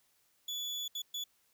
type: tone bursts at uneven times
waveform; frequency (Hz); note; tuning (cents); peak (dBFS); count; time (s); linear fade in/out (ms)
35% pulse; 3436; A7; -42; -34; 3; 0.48-0.88 / 0.95-1.02 / 1.14-1.24; 5
effects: white hiss -72 dBFS RMS until 1.53 s